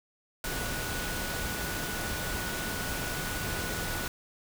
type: tone in noise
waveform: sine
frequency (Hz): 1471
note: F#6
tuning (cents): -11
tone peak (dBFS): -39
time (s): 0.44-4.08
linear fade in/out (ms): 2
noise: pink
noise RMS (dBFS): -34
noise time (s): 0.44-4.08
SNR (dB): -8
effects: none